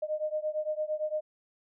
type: beating tone pair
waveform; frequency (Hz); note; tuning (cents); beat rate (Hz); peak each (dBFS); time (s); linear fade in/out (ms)
sine; 610 / 618.8; D#5 / D#5; -34 / -10; 8.8; -32 / -33; 0.02-1.21; 10
effects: none